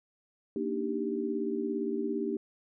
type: chord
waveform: sine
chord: Eb major seventh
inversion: second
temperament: equal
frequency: 233.1 / 293.7 / 311.1 / 392 Hz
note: Bb3 / D4 / Eb4 / G4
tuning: 0 / 0 / 0 / 0 cents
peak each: -35 / -36 / -37 / -33 dBFS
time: 0.56-2.37 s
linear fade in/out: 2 ms
effects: none